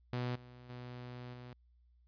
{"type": "tone with level steps", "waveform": "sawtooth", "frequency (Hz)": 123.47, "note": "B2", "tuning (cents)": 0, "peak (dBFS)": [-31, -49, -41, -44], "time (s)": [0.13, 1.53], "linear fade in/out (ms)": 0, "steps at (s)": [0.35, 0.69, 1.33], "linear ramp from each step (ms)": 10, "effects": ["added 60 Hz sine -64 dBFS peak until 2.07 s", "resampled to 11025 Hz"]}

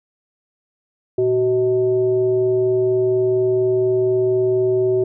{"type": "tone with frequency modulation", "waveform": "sine", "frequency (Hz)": 376.4, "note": "F#4", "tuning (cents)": 30, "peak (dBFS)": -14, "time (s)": [1.18, 5.04], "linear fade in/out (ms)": 5, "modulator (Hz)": 259, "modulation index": 0.44, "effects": []}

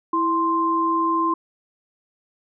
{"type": "tone pair together", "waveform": "sine", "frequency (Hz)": [329.6, 1046.4], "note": ["E4", "C6"], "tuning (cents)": [0, 0], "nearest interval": "octave + minor sixth", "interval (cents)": 2000, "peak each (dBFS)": [-23, -19], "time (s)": [0.13, 1.34], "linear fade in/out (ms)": 5, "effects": []}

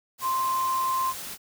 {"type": "tone in noise", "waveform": "sine", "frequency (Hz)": 1046.5, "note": "C6", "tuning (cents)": 0, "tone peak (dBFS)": -23, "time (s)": [0.21, 1.14], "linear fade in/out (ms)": 50, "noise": "white", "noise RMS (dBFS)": -37, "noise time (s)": [0.18, 1.38], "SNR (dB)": 11, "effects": []}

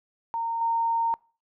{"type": "tone with level steps", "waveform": "sine", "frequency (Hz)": 920, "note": "A#5", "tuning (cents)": -23, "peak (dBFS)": [-26, -22], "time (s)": [0.34, 1.14], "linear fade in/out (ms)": 0, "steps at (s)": 0.61, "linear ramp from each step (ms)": 5, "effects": ["noise-tail reverb RT60 0.4 s tail -26 dB re dry"]}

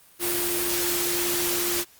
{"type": "tone in noise", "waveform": "sine", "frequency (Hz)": 349.2, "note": "F4", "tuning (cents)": 0, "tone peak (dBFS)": -29, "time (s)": [0.19, 1.85], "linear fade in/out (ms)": 50, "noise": "white", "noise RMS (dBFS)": -26, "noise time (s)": [0.19, 1.85], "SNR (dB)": -6, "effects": ["white hiss -54 dBFS RMS until 1.99 s", "Opus 32 kbps"]}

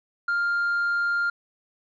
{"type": "tone with tanh clipping", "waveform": "sine", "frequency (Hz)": 1400, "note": "F6", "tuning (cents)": 4, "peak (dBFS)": -22, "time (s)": [0.28, 1.3], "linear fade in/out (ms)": 5, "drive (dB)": 1, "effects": []}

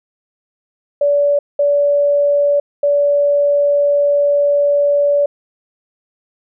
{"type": "tone bursts at uneven times", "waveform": "sine", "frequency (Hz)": 575, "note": "D5", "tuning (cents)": -37, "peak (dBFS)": -10, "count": 3, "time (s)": [[1.01, 1.39], [1.59, 2.6], [2.83, 5.26]], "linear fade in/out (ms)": 5, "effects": []}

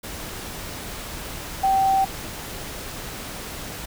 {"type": "tone in noise", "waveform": "sine", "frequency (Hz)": 774, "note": "G5", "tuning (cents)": -22, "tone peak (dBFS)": -16, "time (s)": [1.63, 2.05], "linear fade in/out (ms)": 10, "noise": "pink", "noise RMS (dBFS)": -34, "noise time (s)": [0.03, 3.86], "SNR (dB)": 15, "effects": []}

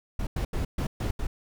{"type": "noise bursts at uneven times", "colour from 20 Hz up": "brown", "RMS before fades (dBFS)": -28, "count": 6, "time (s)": [[0.19, 0.27], [0.36, 0.45], [0.53, 0.65], [0.78, 0.87], [1, 1.11], [1.19, 1.27]], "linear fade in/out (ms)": 5, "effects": []}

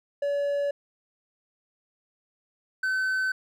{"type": "tone pair in turn", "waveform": "triangle", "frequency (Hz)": [570, 1525.1], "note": ["C#5", "G6"], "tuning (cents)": [48, -48], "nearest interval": "octave + perfect fourth", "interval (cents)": 1704, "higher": "second", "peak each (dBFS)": -22, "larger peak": "neither", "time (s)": [[0.22, 0.71], [2.83, 3.32]], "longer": "neither", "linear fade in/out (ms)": 5, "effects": []}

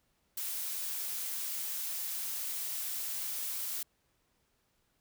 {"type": "noise", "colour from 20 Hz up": "blue", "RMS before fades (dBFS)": -37, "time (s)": [0.37, 3.83], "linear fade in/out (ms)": 5, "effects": ["pink hiss -75 dBFS RMS until 5 s"]}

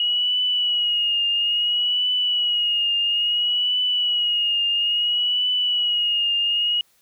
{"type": "tone with vibrato", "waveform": "sine", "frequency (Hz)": 2899, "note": "F#7", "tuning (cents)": -36, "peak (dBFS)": -18, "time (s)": [0, 6.81], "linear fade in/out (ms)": 2, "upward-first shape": "triangle", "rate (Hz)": 0.59, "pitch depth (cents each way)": 54, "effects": ["white hiss -61 dBFS RMS until 7.01 s"]}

